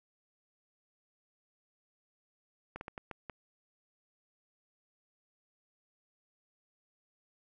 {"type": "slowing click train", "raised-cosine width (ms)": 0.5, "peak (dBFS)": -26, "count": 6, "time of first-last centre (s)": [2.76, 3.297], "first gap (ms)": 51, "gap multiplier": 1.38, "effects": []}